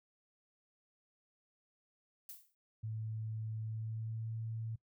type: noise with exponential decay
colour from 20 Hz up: violet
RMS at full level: -45 dBFS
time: 2.29-2.55 s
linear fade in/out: 2 ms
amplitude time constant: 56 ms
type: tone with pitch glide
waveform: sine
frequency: 110 to 112.51 Hz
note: A2 to A2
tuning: 0 to +39 cents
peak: -38 dBFS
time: 2.83-4.76 s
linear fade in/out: 10 ms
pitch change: +39 cents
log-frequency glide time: 3.62-4.33 s
effects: noise-tail reverb RT60 0.1 s tail -22 dB re dry